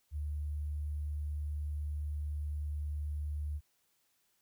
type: tone with sample-and-hold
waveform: sine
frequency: 74.2 Hz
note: D2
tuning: 18 cents sharp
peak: -34 dBFS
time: 0.11-3.61 s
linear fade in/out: 50 ms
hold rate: 11025 Hz
effects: white hiss -75 dBFS RMS until 4.41 s